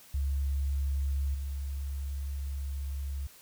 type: tone with level steps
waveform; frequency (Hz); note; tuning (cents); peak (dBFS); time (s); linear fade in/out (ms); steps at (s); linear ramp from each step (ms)
sine; 69.3; C#2; 0; -27 / -32; 0.14-3.27; 5; 1.34; 5
effects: white hiss -55 dBFS RMS until 3.41 s